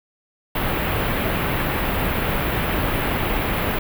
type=band-stop noise; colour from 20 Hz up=pink; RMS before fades=-22 dBFS; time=0.55-3.79 s; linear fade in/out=5 ms; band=3000 to 14000 Hz; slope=24 dB/octave; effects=none